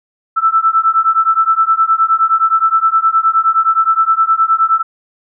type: beating tone pair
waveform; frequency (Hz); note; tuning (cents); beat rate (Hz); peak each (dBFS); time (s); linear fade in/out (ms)
sine; 1318.5 / 1328.1; E6 / E6; 0 / +13; 9.6; -12; 0.36-4.83; 20
effects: none